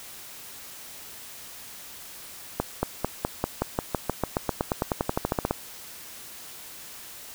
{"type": "accelerating click train", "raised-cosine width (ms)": 1, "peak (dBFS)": -9, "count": 24, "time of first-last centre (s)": [2.6, 5.51], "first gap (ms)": 230, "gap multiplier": 0.94, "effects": ["white hiss -43 dBFS RMS until 7.34 s"]}